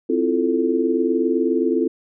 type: chord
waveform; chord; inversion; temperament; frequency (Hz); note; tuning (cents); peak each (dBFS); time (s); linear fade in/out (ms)
sine; F major seventh; second; equal; 261.6 / 329.6 / 349.2 / 440; C4 / E4 / F4 / A4; 0 / 0 / 0 / 0; -22; 0.09-1.88; 10
effects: none